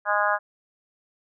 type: harmonic tone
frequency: 206.4 Hz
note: G#3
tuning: 10 cents flat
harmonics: 3 / 4 / 5 / 6 / 7 / 8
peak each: -27 / -27 / -27 / -27 / -27 / -27 dBFS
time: 0.05-0.39 s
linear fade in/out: 50 ms
effects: none